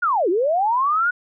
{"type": "linear two-way sweep", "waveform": "sine", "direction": "down then up", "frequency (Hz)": [1480, 325.7, 1480], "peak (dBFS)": -16, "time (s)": [0.02, 1.11], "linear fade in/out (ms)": 10, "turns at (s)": 0.29, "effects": []}